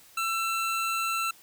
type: tone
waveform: 25% pulse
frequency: 1340 Hz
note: E6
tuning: 28 cents sharp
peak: -23 dBFS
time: 0.17-1.31 s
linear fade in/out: 5 ms
effects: white hiss -55 dBFS RMS until 1.42 s